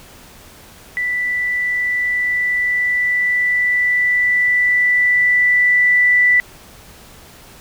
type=tone with level ramp; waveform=sine; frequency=1975.5 Hz; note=B6; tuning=in tune; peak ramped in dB=-17 to -9 dBFS; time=0.97-6.4 s; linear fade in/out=0 ms; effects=pink hiss -42 dBFS RMS until 7.6 s